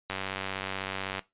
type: click train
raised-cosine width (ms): 0.3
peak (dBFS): -16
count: 106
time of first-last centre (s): 0.1-1.193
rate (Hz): 96.1
effects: noise-tail reverb RT60 0.2 s tail -18 dB re dry + resampled to 8000 Hz